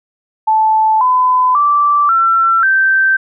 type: tone with pitch steps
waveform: sine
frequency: 874 / 1009.8 / 1166.7 / 1347.9 / 1557.3 Hz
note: A5 / B5 / D6 / E6 / G6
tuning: -12 / +38 / -12 / +38 / -12 cents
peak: -8 dBFS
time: 0.47-3.17 s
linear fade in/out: 10 ms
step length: 540 ms
effects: none